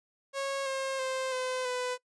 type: tone with pitch steps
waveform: sawtooth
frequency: 548 / 535.5 / 523.3 / 511.3 / 499.6 Hz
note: C#5 / C5 / C5 / C5 / B4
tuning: -20 / +40 / 0 / -40 / +20 cents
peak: -27 dBFS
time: 0.33-1.98 s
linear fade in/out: 50 ms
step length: 330 ms
effects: noise-tail reverb RT60 0.1 s tail -22 dB re dry + resampled to 22050 Hz

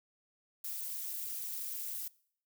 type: noise with amplitude modulation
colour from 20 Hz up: violet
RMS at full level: -36 dBFS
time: 0.64-2.08 s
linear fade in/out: 5 ms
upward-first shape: sine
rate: 226 Hz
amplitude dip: 90%
effects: noise-tail reverb RT60 0.6 s tail -22 dB re dry

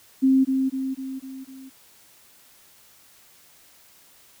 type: tone with echo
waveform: sine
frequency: 265.1 Hz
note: C4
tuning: 23 cents sharp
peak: -14 dBFS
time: 0.22-0.45 s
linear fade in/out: 20 ms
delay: 250 ms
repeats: 5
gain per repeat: -5 dB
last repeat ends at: 1.7 s
effects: white hiss -54 dBFS RMS until 4.4 s

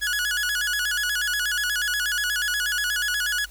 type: tone with vibrato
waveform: sawtooth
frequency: 1568 Hz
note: G6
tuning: in tune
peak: -19 dBFS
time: 0.01-3.46 s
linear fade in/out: 20 ms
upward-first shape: square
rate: 8.3 Hz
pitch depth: 120 cents each way
effects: added 50 Hz sine -44 dBFS peak until 3.5 s + white hiss -51 dBFS RMS until 3.5 s

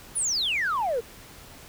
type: exponential sweep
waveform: sine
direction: down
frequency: 10548 to 436.9 Hz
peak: -22 dBFS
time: 0.15-1.01 s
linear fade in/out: 20 ms
effects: tanh soft clip ceiling -20 dBFS + pink hiss -47 dBFS RMS until 1.68 s

